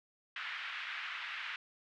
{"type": "band-pass noise", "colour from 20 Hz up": "pink", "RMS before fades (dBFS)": -42, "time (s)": [0.36, 1.56], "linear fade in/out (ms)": 2, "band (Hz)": [1400, 3000], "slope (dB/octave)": 24, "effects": []}